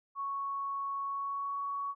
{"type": "tone with pitch glide", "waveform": "sine", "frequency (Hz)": [1108.7, 1120.3], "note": ["C#6", "C#6"], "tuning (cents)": [0, 18], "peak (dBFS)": -33, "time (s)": [0.15, 1.95], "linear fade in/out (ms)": 50, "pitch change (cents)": 18, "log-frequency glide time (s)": [1.04, 1.59], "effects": []}